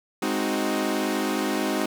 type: chord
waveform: sawtooth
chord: Ab dominant seventh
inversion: none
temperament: equal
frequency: 207.7 / 261.6 / 311.1 / 370 Hz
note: Ab3 / C4 / Eb4 / Gb4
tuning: 0 / 0 / 0 / 0 cents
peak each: -26 / -25 / -24 / -26 dBFS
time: 0.22-1.86 s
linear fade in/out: 5 ms
effects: none